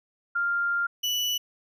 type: tone pair in turn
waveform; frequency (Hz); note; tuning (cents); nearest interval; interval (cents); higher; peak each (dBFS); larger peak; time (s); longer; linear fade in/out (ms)
sine / 35% pulse; 1396.9 / 2960; F6 / F#7; 0 / 0; octave + minor second; 1300; second; -23; neither; 0.35-0.87 / 1.03-1.38; first; 10
effects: none